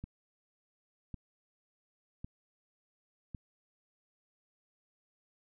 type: click train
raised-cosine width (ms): 5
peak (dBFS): -29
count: 4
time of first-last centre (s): 0.04-3.348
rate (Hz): 0.907
effects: none